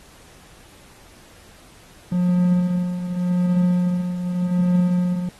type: tone with tremolo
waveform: triangle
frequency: 178.6 Hz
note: F3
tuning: 39 cents sharp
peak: -12 dBFS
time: 2.12-5.29 s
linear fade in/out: 2 ms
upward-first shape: triangle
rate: 0.85 Hz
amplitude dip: 70%
effects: pink hiss -49 dBFS RMS until 5.39 s + AAC 32 kbps